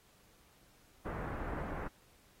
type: low-pass noise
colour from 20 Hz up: pink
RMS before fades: -40 dBFS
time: 1.05-1.88 s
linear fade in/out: 10 ms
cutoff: 1700 Hz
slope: 24 dB/octave
effects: pink hiss -66 dBFS RMS until 2.4 s + AAC 48 kbps